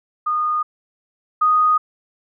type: tone pair in turn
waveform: sine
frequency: 1227 / 1242 Hz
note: D#6 / D#6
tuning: -25 / -3 cents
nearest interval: unison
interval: 22 cents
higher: second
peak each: -17 / -12 dBFS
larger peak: second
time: 0.26-0.63 / 1.41-1.78 s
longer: neither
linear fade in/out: 10 ms
effects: none